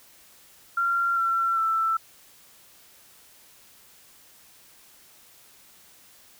sine tone with pitch steps, 1379 / 1353.7 / 1329 Hz, F6 / E6 / E6, -22 / +46 / +14 cents, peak -21 dBFS, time 0.77-1.97 s, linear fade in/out 5 ms, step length 400 ms, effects white hiss -54 dBFS RMS until 6.39 s

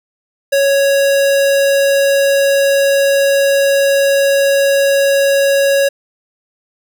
square tone, 554.4 Hz, C#5, in tune, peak -10 dBFS, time 0.52-5.89 s, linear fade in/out 10 ms, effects none

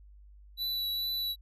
square tone with vibrato, 3951 Hz, B7, in tune, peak -31 dBFS, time 0.57-1.36 s, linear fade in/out 50 ms, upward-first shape triangle, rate 2.3 Hz, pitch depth 15 cents each way, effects added 50 Hz sine -51 dBFS peak until 1.41 s

